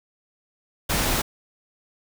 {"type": "noise", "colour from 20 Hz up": "pink", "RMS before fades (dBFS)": -23, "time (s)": [0.89, 1.22], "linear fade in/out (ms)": 10, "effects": []}